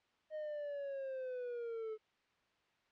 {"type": "linear sweep", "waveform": "triangle", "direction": "down", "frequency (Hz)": [622.3, 430], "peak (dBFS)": -38, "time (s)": [0.3, 1.98], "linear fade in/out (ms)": 50, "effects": ["white hiss -75 dBFS RMS until 2.91 s", "low-pass 3000 Hz 12 dB/octave"]}